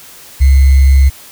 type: tone with sample-and-hold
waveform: sine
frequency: 67.5 Hz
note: C#2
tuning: 45 cents flat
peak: -3 dBFS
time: 0.4-1.1 s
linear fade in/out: 20 ms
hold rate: 2100 Hz
effects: white hiss -36 dBFS RMS until 1.31 s